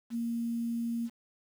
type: tone with quantisation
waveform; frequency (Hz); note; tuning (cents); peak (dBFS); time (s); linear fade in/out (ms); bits
sine; 233.1; A#3; 0; -30; 0.1-1.1; 50; 9
effects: none